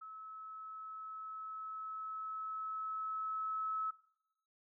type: tone with level ramp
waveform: sine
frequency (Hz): 1296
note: E6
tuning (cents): -30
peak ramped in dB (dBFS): -47 to -34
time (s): 0.01-3.91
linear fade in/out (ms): 10
effects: noise-tail reverb RT60 0.8 s tail -19 dB re dry